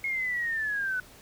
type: linear sweep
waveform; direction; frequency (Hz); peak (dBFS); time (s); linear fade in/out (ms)
sine; down; 2172 to 1480; -27; 0.04-1; 2
effects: pink hiss -52 dBFS RMS until 1.21 s